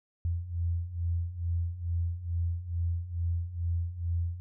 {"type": "beating tone pair", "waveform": "sine", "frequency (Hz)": [84, 86.3], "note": ["E2", "F2"], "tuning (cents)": [33, -20], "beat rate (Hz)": 2.3, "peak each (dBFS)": [-34, -30], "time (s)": [0.25, 4.4], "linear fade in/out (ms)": 0, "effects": []}